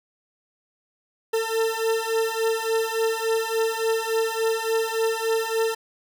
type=beating tone pair; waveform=40% pulse; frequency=447.3 / 450.8 Hz; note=A4 / A4; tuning=+28 / +42 cents; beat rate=3.5 Hz; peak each=-24 dBFS; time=1.33-5.75 s; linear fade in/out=10 ms; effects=none